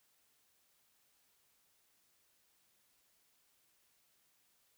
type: silence
effects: white hiss -74 dBFS RMS until 4.77 s

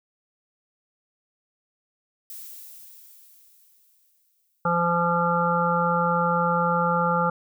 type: noise with exponential decay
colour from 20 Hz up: violet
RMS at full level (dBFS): -38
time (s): 2.3-5.06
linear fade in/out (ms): 1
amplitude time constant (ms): 600
type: harmonic tone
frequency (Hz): 171.8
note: F3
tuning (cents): -28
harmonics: 1 / 3 / 5 / 7 / 8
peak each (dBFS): -26 / -26 / -26 / -26 / -26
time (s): 4.65-7.3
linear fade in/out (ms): 5
effects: none

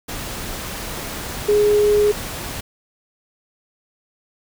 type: tone in noise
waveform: sine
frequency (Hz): 416.3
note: G#4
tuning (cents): +4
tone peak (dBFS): -12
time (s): 1.48-2.12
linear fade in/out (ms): 10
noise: pink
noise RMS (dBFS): -29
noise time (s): 0.08-2.61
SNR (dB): +14
effects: none

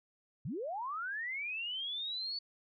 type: linear sweep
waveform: sine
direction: up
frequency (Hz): 103.4 to 4500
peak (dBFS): -36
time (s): 0.45-2.39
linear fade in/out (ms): 5
effects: none

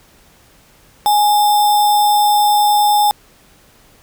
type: tone with sample-and-hold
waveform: sine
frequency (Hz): 830.6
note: G#5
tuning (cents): 0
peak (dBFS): -9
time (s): 1.06-3.11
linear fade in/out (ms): 0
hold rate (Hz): 4410
effects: pink hiss -49 dBFS RMS until 4.02 s

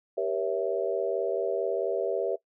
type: chord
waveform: sine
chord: G diminished seventh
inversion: none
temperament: equal with one note detuned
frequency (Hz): 392 / 476.2 / 554.4 / 659.3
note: G4 / Bb4 / Db5 / Fb5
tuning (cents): 0 / +37 / 0 / 0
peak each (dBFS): -31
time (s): 0.17-2.36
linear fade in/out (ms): 10
effects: noise-tail reverb RT60 0.1 s tail -19 dB re dry

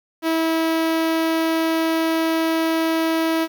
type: tone with notch filter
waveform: sawtooth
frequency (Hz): 324.8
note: E4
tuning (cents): -26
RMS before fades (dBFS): -20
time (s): 0.22-3.48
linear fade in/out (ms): 50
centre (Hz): 7700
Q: 1.1
effects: 8-bit

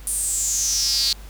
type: tone with high-pass filter sweep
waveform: sawtooth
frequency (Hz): 271.2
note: C#4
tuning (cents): -38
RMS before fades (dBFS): -22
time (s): 0.07-1.13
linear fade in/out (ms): 0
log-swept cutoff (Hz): 9500 to 4300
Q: 7.7
effects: added 50 Hz sine -37 dBFS peak until 1.29 s + pink hiss -47 dBFS RMS until 1.29 s

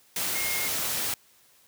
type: tone in noise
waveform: sine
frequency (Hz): 2141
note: C7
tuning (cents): +39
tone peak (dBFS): -32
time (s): 0.35-0.68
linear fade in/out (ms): 2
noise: white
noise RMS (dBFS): -29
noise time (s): 0.16-1.14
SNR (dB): -6
effects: white hiss -60 dBFS RMS until 1.67 s + high-pass 60 Hz 12 dB/octave

